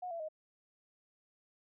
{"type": "tone with pitch steps", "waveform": "sine", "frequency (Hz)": [725, 672.6, 623.9], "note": ["F#5", "E5", "D#5"], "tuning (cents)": [-35, 35, 5], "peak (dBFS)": -38, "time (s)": [0.02, 0.287], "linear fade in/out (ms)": 10, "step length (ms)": 89, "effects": []}